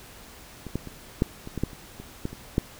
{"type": "clicks", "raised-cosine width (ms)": 3, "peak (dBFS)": [-22, -14, -24, -7, -24, -17, -11, -30, -26, -15, -26, -8], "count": 12, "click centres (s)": [0.667, 0.756, 0.873, 1.221, 1.474, 1.577, 1.636, 1.732, 2, 2.254, 2.33, 2.581], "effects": ["pink hiss -47 dBFS RMS until 2.79 s"]}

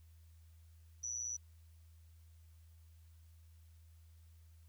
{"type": "tone with amplitude modulation", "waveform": "sine", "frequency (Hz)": 5920, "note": "F#8", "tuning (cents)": 0, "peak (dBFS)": -35, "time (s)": [1.03, 1.37], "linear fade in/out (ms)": 10, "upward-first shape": "sine", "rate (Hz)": 118, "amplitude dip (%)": 80, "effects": ["added 81 Hz sine -58 dBFS peak until 4.68 s", "white hiss -75 dBFS RMS until 4.68 s"]}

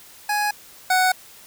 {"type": "tone pair in turn", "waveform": "25% pulse", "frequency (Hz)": [833, 742.1], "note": ["G#5", "F#5"], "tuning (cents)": [5, 5], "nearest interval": "major second", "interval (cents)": 200, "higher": "first", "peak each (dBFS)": [-16, -12], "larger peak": "second", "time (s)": [[0.29, 0.51], [0.9, 1.12]], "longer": "neither", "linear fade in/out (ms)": 5, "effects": ["white hiss -46 dBFS RMS until 1.46 s"]}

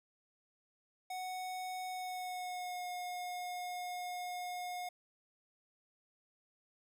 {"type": "tone with pitch glide", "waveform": "square", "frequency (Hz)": [740, 719.3], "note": ["F#5", "F#5"], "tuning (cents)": [0, -49], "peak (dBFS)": -40, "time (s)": [1.1, 4.89], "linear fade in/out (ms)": 5, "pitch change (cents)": -49, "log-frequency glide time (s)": [1.88, 2.85], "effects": []}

